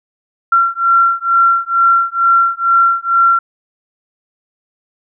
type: beating tone pair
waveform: sine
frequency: 1365 / 1367.2 Hz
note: F6 / F6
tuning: -40 / -37 cents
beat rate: 2.2 Hz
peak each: -12 dBFS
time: 0.52-3.39 s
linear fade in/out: 5 ms
effects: none